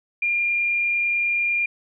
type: tone with frequency modulation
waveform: sine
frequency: 2400 Hz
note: D7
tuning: 37 cents sharp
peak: -19 dBFS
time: 0.22-1.66 s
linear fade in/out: 5 ms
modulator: 30.9 Hz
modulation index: 0.43
effects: none